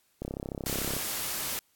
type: click train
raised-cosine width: 2 ms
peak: -21 dBFS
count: 26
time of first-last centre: 0.22-0.966 s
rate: 33.5 Hz
type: noise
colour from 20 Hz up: white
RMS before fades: -33 dBFS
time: 0.66-1.59 s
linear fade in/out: 0 ms
effects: white hiss -69 dBFS RMS until 1.75 s + AAC 64 kbps